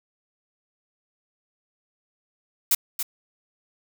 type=noise with echo; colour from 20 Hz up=blue; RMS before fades=-19 dBFS; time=2.71-2.75 s; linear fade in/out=5 ms; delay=280 ms; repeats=1; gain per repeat=-8 dB; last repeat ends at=3.03 s; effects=none